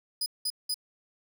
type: tone bursts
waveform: sawtooth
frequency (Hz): 4978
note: D#8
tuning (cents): 0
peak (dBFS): -25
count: 3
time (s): 0.21-0.743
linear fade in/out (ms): 5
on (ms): 51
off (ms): 190
effects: none